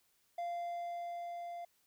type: tone with level ramp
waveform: triangle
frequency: 693 Hz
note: F5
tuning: 14 cents flat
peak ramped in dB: -34 to -40 dBFS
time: 0.38-1.65 s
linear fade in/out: 5 ms
effects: white hiss -74 dBFS RMS until 1.86 s